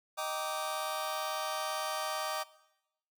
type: chord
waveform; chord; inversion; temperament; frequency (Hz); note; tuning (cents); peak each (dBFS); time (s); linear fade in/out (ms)
sawtooth; Eb major seventh; none; just; 622.3 / 777.8 / 933.4 / 1166.7; Eb5 / G5 / Bb5 / D6; 0 / -14 / +2 / -12; -34 / -36 / -39 / -34; 0.17-2.44; 20
effects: noise-tail reverb RT60 0.9 s tail -19 dB re dry